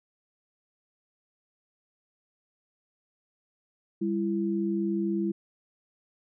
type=tone pair together; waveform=sine; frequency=198.78 / 335 Hz; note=G3 / E4; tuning=+24 / +28 cents; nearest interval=major sixth; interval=904 cents; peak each=-28 dBFS; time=4.01-5.32 s; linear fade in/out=10 ms; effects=none